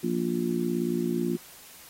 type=harmonic tone; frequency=58.27 Hz; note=A#1; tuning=in tune; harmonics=3 / 4 / 5 / 6; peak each=-31 / -29 / -34 / -29 dBFS; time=0.03-1.37 s; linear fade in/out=10 ms; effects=white hiss -49 dBFS RMS until 1.89 s + AAC 48 kbps